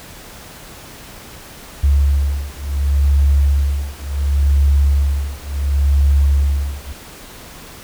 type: beating tone pair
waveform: sine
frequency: 70 / 70.7 Hz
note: C#2 / C#2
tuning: +18 / +35 cents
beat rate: 0.7 Hz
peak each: -15 dBFS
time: 1.83-6.93 s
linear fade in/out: 10 ms
effects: pink hiss -37 dBFS RMS until 7.83 s